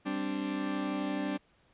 40% pulse chord, G suspended fourth, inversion none, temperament equal, 196 / 261.6 / 293.7 Hz, G3 / C4 / D4, 0 / 0 / 0 cents, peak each -36 / -37 / -33 dBFS, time 0.05-1.38 s, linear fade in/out 20 ms, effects pink hiss -67 dBFS RMS until 1.73 s + resampled to 8000 Hz

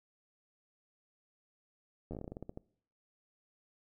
slowing click train, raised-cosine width 2 ms, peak -29 dBFS, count 14, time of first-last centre 2.11-2.574 s, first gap 11 ms, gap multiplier 1.18, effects noise-tail reverb RT60 0.6 s tail -23 dB re dry

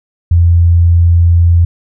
sine tone, 85.4 Hz, F2, 38 cents flat, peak -4 dBFS, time 0.31-1.65 s, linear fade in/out 5 ms, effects none

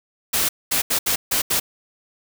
white noise bursts at uneven times, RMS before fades -20 dBFS, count 6, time 0.33-0.49 / 0.71-0.82 / 0.9-0.99 / 1.06-1.16 / 1.31-1.42 / 1.5-1.6 s, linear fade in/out 10 ms, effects none

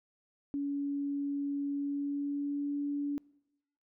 sine tone with pitch glide, 283 to 286.8 Hz, C#4 to D4, +36 to -41 cents, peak -31 dBFS, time 0.54-3.18 s, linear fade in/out 0 ms, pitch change +23 cents, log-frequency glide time 1.73-2.77 s, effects noise-tail reverb RT60 0.9 s tail -25 dB re dry

